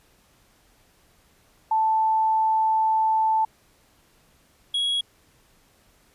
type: tone pair in turn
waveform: sine / triangle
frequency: 880 / 3322 Hz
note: A5 / G#7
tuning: 0 / 0 cents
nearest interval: octave + major seventh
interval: 2300 cents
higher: second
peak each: -18 / -20 dBFS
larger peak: first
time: 1.71-3.45 / 4.74-5.01 s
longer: first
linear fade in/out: 5 ms
effects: pink hiss -60 dBFS RMS until 6.14 s + resampled to 32000 Hz